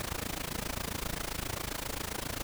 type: noise with amplitude modulation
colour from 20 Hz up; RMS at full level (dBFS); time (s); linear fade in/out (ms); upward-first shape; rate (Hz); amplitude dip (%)
pink; -33; 0-2.43; 0; sine; 27.5; 90
effects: none